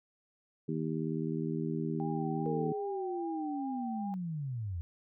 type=harmonic tone; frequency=79.5 Hz; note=D#2; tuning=38 cents sharp; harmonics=2 / 3 / 4 / 5; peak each=-35 / -37 / -38 / -39 dBFS; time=0.68-2.73 s; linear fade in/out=10 ms
type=tone with vibrato; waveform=sine; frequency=790 Hz; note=G5; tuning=13 cents sharp; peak=-39 dBFS; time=2-4.14 s; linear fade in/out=0 ms; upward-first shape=triangle; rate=2.5 Hz; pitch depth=49 cents each way
type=linear sweep; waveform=sine; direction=down; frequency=466.2 to 79.4 Hz; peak=-34 dBFS; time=2.46-4.81 s; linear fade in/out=0 ms
effects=none